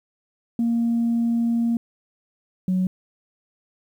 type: tone pair in turn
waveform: sine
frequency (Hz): 233.1 / 185.01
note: A#3 / F#3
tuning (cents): 0 / 0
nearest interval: major third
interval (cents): 400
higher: first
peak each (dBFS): -17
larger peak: neither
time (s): 0.59-1.77 / 2.68-2.87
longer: first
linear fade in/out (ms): 2
effects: tanh soft clip ceiling -15 dBFS + 9-bit